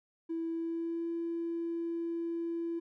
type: tone with pitch glide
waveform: triangle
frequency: 329.6 to 335.9 Hz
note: E4 to E4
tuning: 0 to +33 cents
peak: -29 dBFS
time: 0.29-2.8 s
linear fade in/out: 20 ms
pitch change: +33 cents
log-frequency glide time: 0.48-1.09 s
effects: tanh soft clip ceiling -30 dBFS